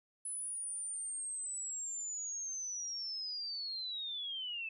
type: linear sweep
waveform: sine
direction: down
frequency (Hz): 10140 to 2601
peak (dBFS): -38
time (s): 0.25-4.69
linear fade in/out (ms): 5
effects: none